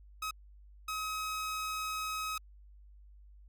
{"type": "tone bursts at uneven times", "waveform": "sawtooth", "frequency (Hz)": 1272, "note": "D#6", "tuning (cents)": 38, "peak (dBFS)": -31, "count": 2, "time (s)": [[0.22, 0.31], [0.88, 2.38]], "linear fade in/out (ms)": 5, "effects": ["added 50 Hz sine -53 dBFS peak until 3.48 s", "AAC 64 kbps"]}